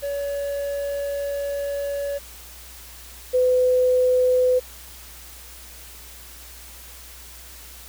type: tone pair in turn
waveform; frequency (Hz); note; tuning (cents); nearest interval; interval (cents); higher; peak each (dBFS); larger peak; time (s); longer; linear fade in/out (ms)
triangle / sine; 566 / 504.2; C#5 / B4; +36 / +36; major second; 200; first; -22 / -15; second; 0.02-2.19 / 3.33-4.6; first; 20
effects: added 60 Hz sine -45 dBFS peak until 7.88 s + white hiss -43 dBFS RMS until 7.88 s